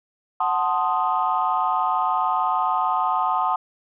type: chord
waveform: sine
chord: F# diminished seventh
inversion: none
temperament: equal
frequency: 740 / 880 / 1046.5 / 1244.5 Hz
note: F#5 / A5 / C6 / Eb6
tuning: 0 / 0 / 0 / 0 cents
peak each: -24 dBFS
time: 0.4-3.56 s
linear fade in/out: 5 ms
effects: tanh soft clip ceiling -10 dBFS